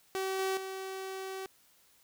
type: tone with level steps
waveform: sawtooth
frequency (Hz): 382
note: G4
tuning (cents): -45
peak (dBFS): -28 / -26 / -34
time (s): 0.15-1.46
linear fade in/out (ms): 0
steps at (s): 0.39 / 0.57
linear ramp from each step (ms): 2
effects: white hiss -65 dBFS RMS until 2.03 s